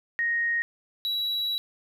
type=tone pair in turn; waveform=sine / triangle; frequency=1868 / 3905 Hz; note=A#6 / B7; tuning=+3 / -20 cents; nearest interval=octave + minor second; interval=1277 cents; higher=second; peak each=-23 / -24 dBFS; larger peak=first; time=0.19-0.62 / 1.05-1.58 s; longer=second; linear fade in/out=0 ms; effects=none